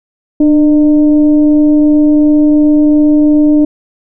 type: tone with frequency modulation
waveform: sine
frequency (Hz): 298.6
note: D4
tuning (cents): +29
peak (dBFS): -4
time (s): 0.4-3.65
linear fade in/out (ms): 5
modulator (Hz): 310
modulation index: 0.4
effects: none